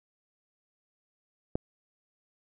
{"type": "click", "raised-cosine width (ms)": 2, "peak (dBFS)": -15, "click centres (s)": 1.555, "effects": []}